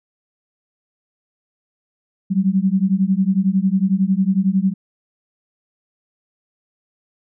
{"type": "beating tone pair", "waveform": "sine", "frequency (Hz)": [186, 197], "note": ["F#3", "G3"], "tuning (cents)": [9, 9], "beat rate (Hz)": 11, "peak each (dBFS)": -17, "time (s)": [2.3, 4.74], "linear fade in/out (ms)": 20, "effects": []}